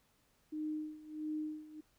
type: tone with tremolo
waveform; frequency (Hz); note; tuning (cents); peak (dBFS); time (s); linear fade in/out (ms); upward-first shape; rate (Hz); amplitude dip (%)
sine; 307.2; D#4; -22; -35; 0.52-1.81; 10; sine; 1.5; 85
effects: pink hiss -73 dBFS RMS until 1.98 s